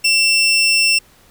20% pulse tone, 2700 Hz, E7, 41 cents sharp, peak -7 dBFS, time 0.04-0.99 s, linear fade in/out 10 ms, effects pink hiss -50 dBFS RMS until 1.3 s

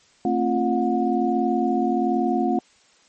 sine tone cluster, 225.8 / 267 / 346.7 / 724 Hz, A3 / C4 / F4 / F#5, +45 / +35 / -13 / -38 cents, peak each -24 dBFS, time 0.25-2.59 s, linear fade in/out 2 ms, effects white hiss -57 dBFS RMS until 3.08 s + MP3 32 kbps

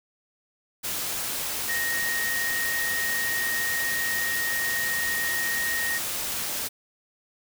sine tone in noise, 1864.7 Hz, A#6, in tune, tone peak -26 dBFS, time 1.68-5.99 s, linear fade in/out 20 ms, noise white, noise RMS -30 dBFS, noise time 0.83-6.69 s, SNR +1 dB, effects none

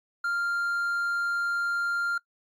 triangle tone, 1395 Hz, F6, 2 cents flat, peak -23 dBFS, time 0.24-2.18 s, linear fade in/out 5 ms, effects noise-tail reverb RT60 0.1 s tail -21 dB re dry + MP3 96 kbps

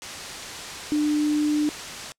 sine tone in noise, 299 Hz, D4, 31 cents sharp, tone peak -19 dBFS, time 0.92-1.69 s, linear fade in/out 0 ms, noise white, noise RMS -34 dBFS, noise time 0.02-2.12 s, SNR +12 dB, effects noise-tail reverb RT60 0.1 s tail -26 dB re dry + low-pass 7000 Hz 12 dB/octave

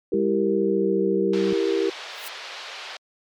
sine chord, E diminished, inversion none, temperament equal with one note detuned, 331.5 / 392 / 466.2 Hz, E4 / G4 / Bb4, +10 / 0 / 0 cents, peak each -25 / -22 / -25 dBFS, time 0.12-1.9 s, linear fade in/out 5 ms
sine tone with pitch glide, 203.9 to 193.35 Hz, G#3 to G3, -32 to -24 cents, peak -25 dBFS, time 0.14-1.53 s, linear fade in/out 0 ms, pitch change -92 cents, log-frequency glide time 0.33-0.94 s
white band-pass noise, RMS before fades -37 dBFS, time 1.33-2.97 s, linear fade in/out 5 ms, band 480 to 4400 Hz, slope 24 dB/octave
blue noise with exponential growth, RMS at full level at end -33 dBFS, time 2.09-2.28 s, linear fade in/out 2 ms, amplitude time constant 41 ms
effects MP3 96 kbps

